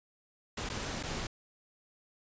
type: noise with dropouts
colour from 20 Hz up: pink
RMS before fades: -37 dBFS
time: 0.57-1.27 s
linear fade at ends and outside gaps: 5 ms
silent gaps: 0.691-0.698 / 1.029-1.034 s
effects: resampled to 16000 Hz